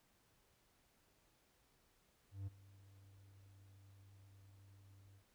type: tone with ADSR envelope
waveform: triangle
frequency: 98 Hz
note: G2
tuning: in tune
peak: -39 dBFS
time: 2.31-5.24 s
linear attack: 160 ms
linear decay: 20 ms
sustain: -20 dB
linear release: 74 ms
effects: pink hiss -75 dBFS RMS until 5.34 s